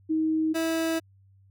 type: tone pair in turn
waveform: sine / 30% pulse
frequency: 316.1 / 325.9 Hz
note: D#4 / E4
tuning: +27 / -20 cents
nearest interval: minor second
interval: 53 cents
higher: second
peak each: -22 dBFS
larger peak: neither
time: 0.09-0.54 / 0.54-1 s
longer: second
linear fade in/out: 20 ms
effects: added 97 Hz sine -55 dBFS peak until 1.5 s